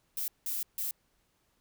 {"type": "noise bursts at uneven times", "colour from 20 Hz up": "violet", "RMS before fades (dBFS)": -34, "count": 3, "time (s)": [[0.17, 0.28], [0.46, 0.63], [0.78, 0.91]], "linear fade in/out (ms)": 2, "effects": ["pink hiss -73 dBFS RMS until 1.6 s"]}